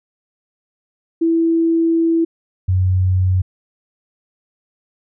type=tone pair in turn; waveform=sine; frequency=330.2 / 92.66 Hz; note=E4 / F#2; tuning=+3 / +3 cents; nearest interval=octave + minor seventh; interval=2200 cents; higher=first; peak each=-12 dBFS; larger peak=neither; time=1.21-2.25 / 2.68-3.42 s; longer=first; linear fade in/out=10 ms; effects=none